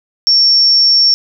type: tone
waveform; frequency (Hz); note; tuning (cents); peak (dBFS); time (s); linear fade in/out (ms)
sine; 5470; F8; -37; -6; 0.27-1.14; 0
effects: none